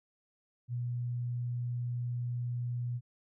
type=tone; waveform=sine; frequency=121.5 Hz; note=B2; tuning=28 cents flat; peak=-32 dBFS; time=0.68-3.01 s; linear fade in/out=50 ms; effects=none